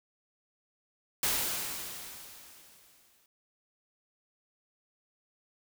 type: noise with exponential decay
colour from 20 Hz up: white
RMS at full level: -28 dBFS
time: 1.23-3.26 s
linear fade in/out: 2 ms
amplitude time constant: 440 ms
effects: none